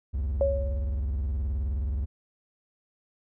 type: tone with vibrato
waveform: triangle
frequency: 67.8 Hz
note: C#2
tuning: 38 cents flat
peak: -24 dBFS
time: 0.13-2.06 s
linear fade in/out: 20 ms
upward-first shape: square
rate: 19 Hz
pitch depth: 230 cents each way
type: tone with exponential decay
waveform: sine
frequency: 554.4 Hz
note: C#5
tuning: in tune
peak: -19 dBFS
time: 0.41-1.01 s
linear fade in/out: 1 ms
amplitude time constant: 130 ms
effects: none